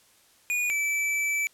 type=tone pair in turn; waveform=square; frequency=2452 / 2314 Hz; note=D#7 / D7; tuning=-26 / -26 cents; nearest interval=minor second; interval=100 cents; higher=first; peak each=-25 dBFS; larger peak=neither; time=0.5-0.7 / 0.7-1.47 s; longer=second; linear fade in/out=0 ms; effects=white hiss -60 dBFS RMS until 1.53 s + low-pass 12000 Hz 12 dB/octave